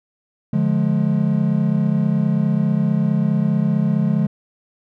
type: chord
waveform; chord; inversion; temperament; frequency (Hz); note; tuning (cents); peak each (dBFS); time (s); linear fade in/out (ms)
triangle; D diminished; none; just; 146.83 / 176.2 / 211.4; D3 / F3 / Ab3; 0 / +16 / +31; -18 / -18 / -17; 0.53-4.27; 5
effects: none